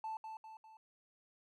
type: tone with echo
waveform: triangle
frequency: 880 Hz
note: A5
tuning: in tune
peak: -36 dBFS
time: 0.04-0.17 s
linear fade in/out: 2 ms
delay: 200 ms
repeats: 3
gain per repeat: -6 dB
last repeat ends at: 0.77 s
effects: tanh soft clip ceiling -35 dBFS